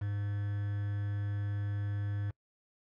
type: tone with quantisation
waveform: triangle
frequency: 101.9 Hz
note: G#2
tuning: 32 cents flat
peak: -30 dBFS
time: 0.01-2.31 s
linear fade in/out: 10 ms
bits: 8
effects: noise-tail reverb RT60 0.1 s tail -24 dB re dry + low-pass 2000 Hz 12 dB/octave